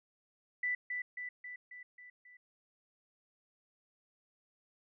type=tone with echo; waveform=sine; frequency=1982 Hz; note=B6; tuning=6 cents sharp; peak=-31 dBFS; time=0.63-0.75 s; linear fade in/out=5 ms; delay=270 ms; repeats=6; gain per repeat=-4 dB; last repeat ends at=2.37 s; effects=none